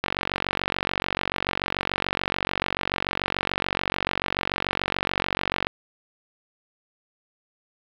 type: click train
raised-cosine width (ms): 0.3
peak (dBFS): -6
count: 265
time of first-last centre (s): 0.04-5.669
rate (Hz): 46.9
effects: low-pass 4000 Hz 12 dB/octave + 7-bit